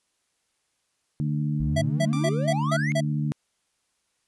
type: harmonic tone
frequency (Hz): 74.1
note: D2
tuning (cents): +16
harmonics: 2 / 3 / 4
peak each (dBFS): -24 / -30 / -35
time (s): 1.2-3.32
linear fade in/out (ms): 0
type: exponential sweep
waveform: triangle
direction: up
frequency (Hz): 56.2 to 2217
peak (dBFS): -26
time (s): 1.6-2.92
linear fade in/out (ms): 0
type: tone bursts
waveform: square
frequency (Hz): 659.3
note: E5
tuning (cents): 0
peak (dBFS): -23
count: 6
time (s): 1.76-3.008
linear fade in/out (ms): 10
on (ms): 58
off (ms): 180
type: tone with exponential decay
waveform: sawtooth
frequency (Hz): 1178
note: D6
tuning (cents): +5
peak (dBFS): -28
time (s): 2.13-2.82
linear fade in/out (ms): 0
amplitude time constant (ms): 150
effects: white hiss -73 dBFS RMS until 4.27 s + resampled to 24000 Hz